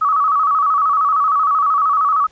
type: tone with vibrato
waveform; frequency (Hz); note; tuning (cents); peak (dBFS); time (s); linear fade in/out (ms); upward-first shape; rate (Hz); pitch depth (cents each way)
sine; 1206; D6; +46; -12; 0.01-2.27; 10; square; 13; 94
effects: pink hiss -52 dBFS RMS until 2.31 s + resampled to 16000 Hz